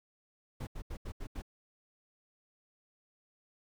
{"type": "noise bursts", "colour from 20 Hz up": "brown", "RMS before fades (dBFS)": -40, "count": 6, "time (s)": [0.6, 1.421], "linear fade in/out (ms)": 10, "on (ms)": 71, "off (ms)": 79, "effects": []}